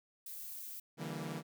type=noise; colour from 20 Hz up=violet; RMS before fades=-46 dBFS; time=0.26-0.8 s; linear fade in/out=5 ms
type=chord; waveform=sawtooth; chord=E half-diminished seventh; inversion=third; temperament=equal with one note detuned; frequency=144.39 / 164.81 / 196 / 233.1 Hz; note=D3 / E3 / G3 / Bb3; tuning=-29 / 0 / 0 / 0 cents; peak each=-41 / -39 / -44 / -42 dBFS; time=0.97-1.43 s; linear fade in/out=50 ms
effects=none